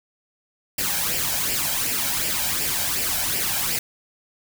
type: noise with flanger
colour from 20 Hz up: white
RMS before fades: -24 dBFS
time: 0.78-3.79 s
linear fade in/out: 5 ms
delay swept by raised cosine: 0.39 to 1.31 ms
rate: 2.7 Hz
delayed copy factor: +0.6
effects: none